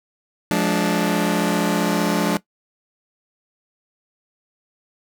sawtooth chord, D diminished, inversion first, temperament just, 176.2 / 211.4 / 293.7 Hz, F3 / Ab3 / D4, +16 / +31 / 0 cents, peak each -18 dBFS, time 0.51-2.37 s, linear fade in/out 0 ms, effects noise-tail reverb RT60 0.1 s tail -17 dB re dry

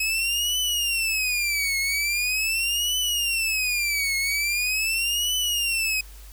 sawtooth tone with vibrato, 2554 Hz, D#7, 45 cents sharp, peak -19 dBFS, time 0-6.01 s, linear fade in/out 5 ms, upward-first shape triangle, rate 0.42 Hz, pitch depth 290 cents each way, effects added 50 Hz sine -41 dBFS peak until 6.32 s + white hiss -50 dBFS RMS until 6.32 s

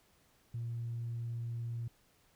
sine tone, 117.2 Hz, A#2, 10 cents sharp, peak -35 dBFS, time 0.54-1.88 s, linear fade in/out 5 ms, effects tanh soft clip ceiling -32 dBFS + pink hiss -69 dBFS RMS until 2.35 s

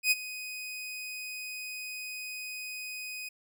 sawtooth tone with ADSR envelope, 2500 Hz, D#7, 8 cents sharp, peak -17 dBFS, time 0.03-3.29 s, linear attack 82 ms, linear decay 30 ms, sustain -17 dB, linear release 8 ms, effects none

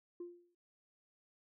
sine tone with exponential decay, 349.2 Hz, F4, in tune, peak -39 dBFS, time 0.2-0.55 s, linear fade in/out 5 ms, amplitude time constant 74 ms, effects tanh soft clip ceiling -39 dBFS

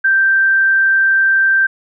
sine tone, 1568 Hz, G6, in tune, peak -9 dBFS, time 0.04-1.67 s, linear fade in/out 10 ms, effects none

